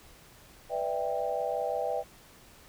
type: chord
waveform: sine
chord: E minor seventh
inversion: second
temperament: just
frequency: 494.4 / 593.3 / 659.3 / 791.1 Hz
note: B4 / D5 / E5 / G5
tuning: +2 / +18 / 0 / +16 cents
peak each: -34 dBFS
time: 0.69-2.04 s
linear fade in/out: 50 ms
effects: pink hiss -55 dBFS RMS until 2.68 s